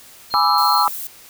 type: tone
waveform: triangle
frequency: 4217 Hz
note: C8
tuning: 13 cents sharp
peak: -20 dBFS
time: 0.3-0.86 s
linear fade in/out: 50 ms
type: chord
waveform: sine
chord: E dominant seventh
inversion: first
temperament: equal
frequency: 830.6 / 987.8 / 1174.7 / 1318.5 Hz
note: G#5 / B5 / D6 / E6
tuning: 0 / 0 / 0 / 0 cents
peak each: -19 dBFS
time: 0.34-0.88 s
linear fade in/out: 0 ms
type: noise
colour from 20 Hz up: violet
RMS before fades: -29 dBFS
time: 0.58-1.07 s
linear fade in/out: 0 ms
effects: white hiss -44 dBFS RMS until 1.29 s